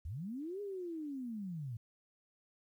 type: linear two-way sweep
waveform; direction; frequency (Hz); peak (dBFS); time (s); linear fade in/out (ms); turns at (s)
sine; up then down; 64 to 415.3 to 107.7; -39; 0.05-1.77; 5; 0.61
effects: 12-bit